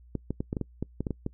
clicks, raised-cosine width 3 ms, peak -17 dBFS, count 11, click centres 0.153 / 0.306 / 0.405 / 0.529 / 0.568 / 0.613 / 0.826 / 1.006 / 1.068 / 1.107 / 1.264 s, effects noise-tail reverb RT60 0.1 s tail -25 dB re dry + added 60 Hz sine -51 dBFS peak until 1.33 s

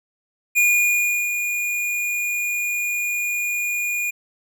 square tone with ADSR envelope, 2435 Hz, D#7, 38 cents flat, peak -14 dBFS, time 0.55-4.11 s, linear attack 28 ms, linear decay 710 ms, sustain -8 dB, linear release 13 ms, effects none

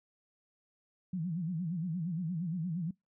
sine tone with vibrato, 170.8 Hz, F3, 38 cents flat, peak -32 dBFS, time 1.13-2.91 s, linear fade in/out 5 ms, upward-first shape sine, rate 8.6 Hz, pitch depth 160 cents each way, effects noise-tail reverb RT60 0.2 s tail -26 dB re dry

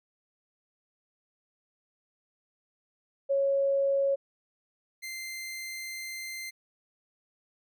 sine / sawtooth tone pair in turn, 552 / 2084 Hz, C#5 / C7, -7 / -7 cents, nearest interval octave + major seventh, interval 2300 cents, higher second, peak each -23 / -33 dBFS, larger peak first, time 3.29-4.16 / 5.02-6.51 s, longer second, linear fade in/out 20 ms, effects none

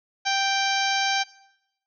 harmonic tone, 784 Hz, G5, in tune, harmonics 1 / 2 / 3 / 4 / 5 / 6 / 7 / 8, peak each -25 / -28 / -30 / -31 / -32 / -33 / -33 / -34 dBFS, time 0.25-1.24 s, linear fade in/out 20 ms, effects noise-tail reverb RT60 0.9 s tail -21 dB re dry

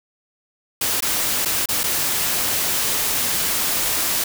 white noise with dropouts, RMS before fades -21 dBFS, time 0.81-4.24 s, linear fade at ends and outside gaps 5 ms, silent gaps 1.006-1.023 / 1.451-1.456 / 1.658-1.687 / 1.834-1.838 s, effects none

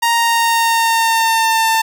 sawtooth tone with pitch glide, 932.3 to 895.4 Hz, A#5 to A5, 0 to +30 cents, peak -8 dBFS, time 0.02-1.82 s, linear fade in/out 10 ms, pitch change -70 cents, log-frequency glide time 0.13-1.68 s, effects none

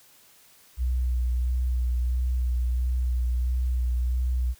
sine tone with vibrato, 61.74 Hz, B1, in tune, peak -22 dBFS, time 0.77-4.55 s, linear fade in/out 50 ms, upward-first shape sine, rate 1.5 Hz, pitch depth 23 cents each way, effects white hiss -56 dBFS RMS until 4.59 s

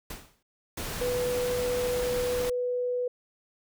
pink noise with exponential decay, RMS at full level -36 dBFS, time 0.1-0.43 s, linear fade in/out 5 ms, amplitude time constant 70 ms
pink noise, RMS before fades -35 dBFS, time 0.77-2.5 s, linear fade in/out 5 ms
sine tone, 493.9 Hz, B4, in tune, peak -26 dBFS, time 1.01-3.08 s, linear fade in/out 5 ms
effects none

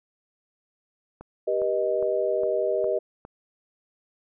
click train, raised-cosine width 1 ms, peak -27 dBFS, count 6, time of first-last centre 1.21-3.251 s, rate 2.45 Hz
sine chord, G augmented, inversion none, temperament equal with one note detuned, 392 / 484.3 / 622.3 Hz, G4 / B4 / D#5, 0 / -34 / 0 cents, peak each -27 / -27 / -25 dBFS, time 1.47-2.99 s, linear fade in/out 10 ms
effects none

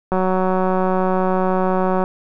click train, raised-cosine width 1 ms, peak -6 dBFS, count 358, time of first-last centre 0.12-2.039 s, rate 186 Hz, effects none

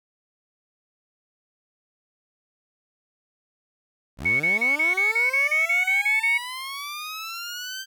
15% pulse linear sweep, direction up, 50.7 to 1571 Hz, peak -25 dBFS, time 4.17-7.86 s, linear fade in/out 50 ms
sine tone bursts, 2217 Hz, C#7, in tune, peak -18 dBFS, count 12, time 4.25-6.38 s, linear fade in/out 10 ms, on 150 ms, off 30 ms
effects none

